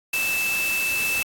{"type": "tone in noise", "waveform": "sine", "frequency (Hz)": 2637, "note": "E7", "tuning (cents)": 0, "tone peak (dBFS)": -22, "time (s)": [0.13, 1.23], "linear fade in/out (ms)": 5, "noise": "white", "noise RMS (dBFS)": -29, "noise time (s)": [0.13, 1.23], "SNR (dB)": 4, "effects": ["AAC 64 kbps"]}